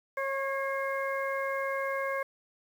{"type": "harmonic tone with a mistuned harmonic", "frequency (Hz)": 545, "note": "C#5", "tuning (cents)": -29, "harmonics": [1, 2, 3, 4], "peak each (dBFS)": [-32, -35, -37, -38], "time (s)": [0.17, 2.23], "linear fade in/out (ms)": 5, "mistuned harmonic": 4, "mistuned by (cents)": -39, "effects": ["9-bit"]}